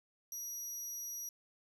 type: tone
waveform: 30% pulse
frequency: 5790 Hz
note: F#8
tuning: 38 cents flat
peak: -37 dBFS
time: 0.32-1.29 s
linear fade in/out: 2 ms
effects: 11-bit